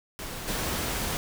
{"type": "noise with level steps", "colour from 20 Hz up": "pink", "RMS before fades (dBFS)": [-37, -30], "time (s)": [0.19, 1.17], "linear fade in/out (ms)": 0, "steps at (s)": 0.47, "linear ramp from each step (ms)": 20, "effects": []}